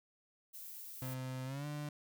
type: noise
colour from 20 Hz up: violet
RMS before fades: -49 dBFS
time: 0.53-1.15 s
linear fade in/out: 20 ms
type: tone with pitch glide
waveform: 35% pulse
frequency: 129.5 to 147.9 Hz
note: C3 to D3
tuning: -17 to +13 cents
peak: -38 dBFS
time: 1.02-1.89 s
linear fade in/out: 2 ms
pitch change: +230 cents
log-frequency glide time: 1.45-1.66 s
effects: none